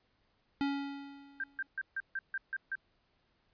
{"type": "tone with exponential decay", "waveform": "square", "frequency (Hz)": 280, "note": "C#4", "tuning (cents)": 18, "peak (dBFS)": -29, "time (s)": [0.61, 1.67], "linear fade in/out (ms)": 0, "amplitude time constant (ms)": 230}
{"type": "tone bursts", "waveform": "sine", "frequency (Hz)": 1578, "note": "G6", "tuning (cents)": 11, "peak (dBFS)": -33, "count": 8, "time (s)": [1.4, 2.754], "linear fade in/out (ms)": 2, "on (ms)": 38, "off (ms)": 150}
{"effects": ["pink hiss -74 dBFS RMS until 3.53 s", "resampled to 11025 Hz"]}